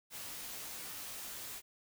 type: noise with comb filter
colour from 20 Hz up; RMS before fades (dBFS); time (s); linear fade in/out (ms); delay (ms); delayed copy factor
white; -45; 0.1-1.62; 50; 15; -0.5
effects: none